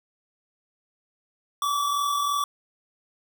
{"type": "tone pair together", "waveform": "square", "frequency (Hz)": [1111.1, 1154], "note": ["C#6", "D6"], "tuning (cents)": [4, -31], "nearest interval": "minor second", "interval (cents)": 65, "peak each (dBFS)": [-34, -24], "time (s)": [1.62, 2.44], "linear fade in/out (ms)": 2, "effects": ["10-bit"]}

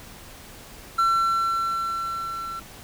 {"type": "tone with level ramp", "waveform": "triangle", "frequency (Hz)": 1350, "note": "E6", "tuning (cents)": 41, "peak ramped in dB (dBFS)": [-15, -29], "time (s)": [0.98, 2.6], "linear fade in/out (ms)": 10, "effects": ["pink hiss -44 dBFS RMS until 2.83 s"]}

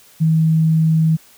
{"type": "tone", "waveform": "sine", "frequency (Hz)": 160, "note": "D#3", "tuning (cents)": 49, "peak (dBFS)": -11, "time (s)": [0.2, 1.17], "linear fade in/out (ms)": 20, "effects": ["white hiss -48 dBFS RMS until 1.37 s"]}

